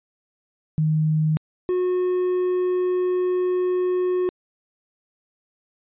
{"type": "tone pair in turn", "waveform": ["sine", "triangle"], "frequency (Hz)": [155.6, 363.7], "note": ["D#3", "F#4"], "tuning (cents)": [0, -30], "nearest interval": "octave + minor third", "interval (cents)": 1470, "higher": "second", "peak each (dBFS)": -17, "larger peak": "neither", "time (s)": [[0.78, 1.37], [1.69, 4.29]], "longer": "second", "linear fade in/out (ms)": 0, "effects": ["resampled to 8000 Hz"]}